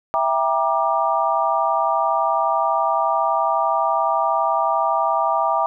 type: chord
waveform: sine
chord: E half-diminished seventh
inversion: none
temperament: just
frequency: 659.3 / 791.1 / 949.3 / 1186.7 Hz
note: E5 / G5 / Bb5 / D6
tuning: 0 / +16 / +31 / +18 cents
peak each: -22 dBFS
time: 0.14-5.66 s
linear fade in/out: 0 ms
effects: none